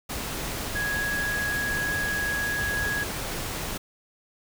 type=tone in noise; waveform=sine; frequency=1661 Hz; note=G#6; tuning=in tune; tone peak=-26 dBFS; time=0.75-3.04 s; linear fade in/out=10 ms; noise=pink; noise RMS=-32 dBFS; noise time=0.09-3.78 s; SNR=+3 dB; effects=none